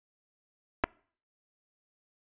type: clicks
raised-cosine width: 0.5 ms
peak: -10 dBFS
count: 2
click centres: 0.838 / 0.841 s
effects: noise-tail reverb RT60 0.5 s tail -26 dB re dry + resampled to 8000 Hz